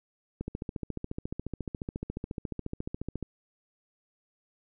click train, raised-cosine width 3 ms, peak -21 dBFS, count 41, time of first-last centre 0.41-3.227 s, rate 14.2 Hz, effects none

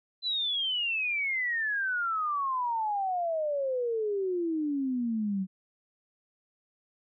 sine exponential sweep, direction down, 4058 to 185 Hz, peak -27 dBFS, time 0.22-5.47 s, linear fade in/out 50 ms, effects none

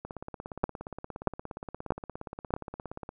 two click trains, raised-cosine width 1 ms, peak -24 / -10 dBFS, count 53 / 4, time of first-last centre 0.05-3.091 / 0.64-2.539 s, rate 17.1 / 1.58 Hz, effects none

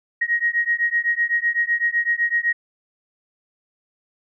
sine beating tone pair, 1880 / 1887.9 Hz, A#6 / A#6, +14 / +21 cents, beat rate 7.9 Hz, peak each -21 dBFS, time 0.21-2.53 s, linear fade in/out 10 ms, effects none

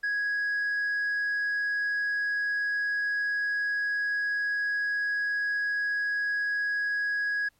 sine tone with tanh clipping, 1661.2 Hz, G#6, in tune, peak -26 dBFS, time 0.03-7.49 s, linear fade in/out 10 ms, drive 1 dB, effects pink hiss -69 dBFS RMS until 7.59 s + MP3 64 kbps

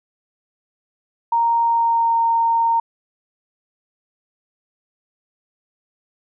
sine tone with pitch glide, 930 to 920.9 Hz, A#5 to A#5, -4 to -21 cents, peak -14 dBFS, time 1.32-2.8 s, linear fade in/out 5 ms, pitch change -17 cents, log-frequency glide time 1.61-2.16 s, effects none

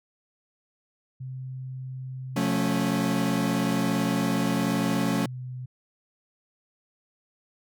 sine tone with pitch glide, 130 to 126.74 Hz, C3 to B2, -11 to +45 cents, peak -33 dBFS, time 1.2-5.66 s, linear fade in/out 10 ms, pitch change -44 cents, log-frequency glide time 2.4-3.91 s
40% pulse chord, F augmented, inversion none, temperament equal with one note detuned, 178.9 / 220 / 277.2 Hz, F3 / A3 / C#4, +42 / 0 / 0 cents, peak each -27 dBFS, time 2.36-5.26 s, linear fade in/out 5 ms
effects none

